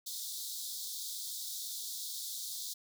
pink high-pass noise, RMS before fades -41 dBFS, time 0.06-2.74 s, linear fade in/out 10 ms, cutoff 3500 Hz, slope 96 dB/octave, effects none

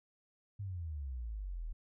sine exponential sweep, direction down, 103.7 to 37.42 Hz, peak -38 dBFS, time 0.59-1.73 s, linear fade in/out 10 ms, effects none

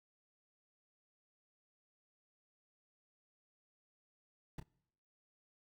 brown noise with echo, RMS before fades -43 dBFS, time 4.58-4.6 s, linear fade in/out 5 ms, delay 30 ms, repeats 1, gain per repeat -11 dB, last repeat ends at 4.63 s, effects noise-tail reverb RT60 0.8 s tail -23 dB re dry

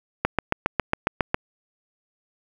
click train, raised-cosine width 0.5 ms, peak -4 dBFS, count 9, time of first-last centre 0.25-1.344 s, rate 7.31 Hz, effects 7-bit

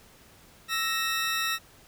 20% pulse tone pair together, 1318.5 / 1864.7 Hz, E6 / A#6, 0 / 0 cents, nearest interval tritone, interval 600 cents, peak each -24 dBFS, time 0.68-1.59 s, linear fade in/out 50 ms, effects pink hiss -55 dBFS RMS until 1.87 s

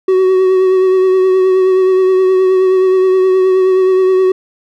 triangle tone with vibrato, 374.8 Hz, F#4, 22 cents sharp, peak -5 dBFS, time 0.08-4.32 s, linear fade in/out 5 ms, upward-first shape triangle, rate 9.5 Hz, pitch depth 27 cents each way, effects none

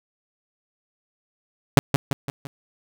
sawtooth tone with echo, 139 Hz, C#3, 5 cents sharp, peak -5 dBFS, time 1.77-1.79 s, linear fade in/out 0 ms, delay 170 ms, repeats 4, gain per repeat -6 dB, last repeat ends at 2.47 s, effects none

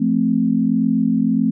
sine chord, F major, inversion none, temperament equal with one note detuned, 172.71 / 220 / 261.6 Hz, F3 / A3 / C4, -19 / 0 / 0 cents, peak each -22 / -17 / -18 dBFS, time 0-1.51 s, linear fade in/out 10 ms, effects none

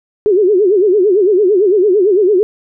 sine tone with vibrato, 392 Hz, G4, in tune, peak -7 dBFS, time 0.26-2.43 s, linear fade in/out 0 ms, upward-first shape sine, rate 8.9 Hz, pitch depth 180 cents each way, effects none

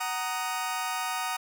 sawtooth chord, D# minor, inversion first, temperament just, 746.7 / 933.4 / 1244.5 Hz, F#5 / A#5 / D#6, +16 / +2 / 0 cents, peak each -30 dBFS, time 0-1.37 s, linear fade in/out 10 ms, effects none

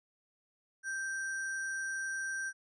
sine tone with sample-and-hold, 1568 Hz, G6, in tune, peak -34 dBFS, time 0.83-2.53 s, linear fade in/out 50 ms, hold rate 7350 Hz, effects resampled to 22050 Hz

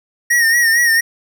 square tone with vibrato, 1864.7 Hz, A#6, in tune, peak -11 dBFS, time 0.3-1.01 s, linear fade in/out 10 ms, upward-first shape sine, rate 4.4 Hz, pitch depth 60 cents each way, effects none

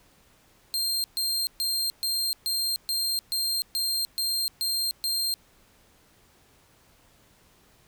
sawtooth tone bursts, 4186 Hz, C8, in tune, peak -22 dBFS, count 11, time 0.74-5.34 s, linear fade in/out 0 ms, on 300 ms, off 130 ms, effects pink hiss -60 dBFS RMS until 7.87 s

